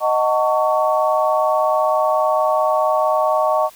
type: chord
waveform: sine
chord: D# half-diminished seventh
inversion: none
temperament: just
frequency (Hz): 622.3 / 746.7 / 896 / 1120.1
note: D#5 / F#5 / A5 / C#6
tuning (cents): 0 / +16 / +31 / +18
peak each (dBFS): -17 / -22 / -22 / -20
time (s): 0-3.7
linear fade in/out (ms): 50
effects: white hiss -46 dBFS RMS until 3.75 s